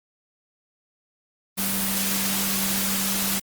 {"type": "tone in noise", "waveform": "sine", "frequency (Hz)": 195, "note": "G3", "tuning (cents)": -9, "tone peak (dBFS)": -29, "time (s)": [1.57, 3.4], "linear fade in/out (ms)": 20, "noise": "white", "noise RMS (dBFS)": -25, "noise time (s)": [1.57, 3.4], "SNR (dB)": -7, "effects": ["Opus 32 kbps"]}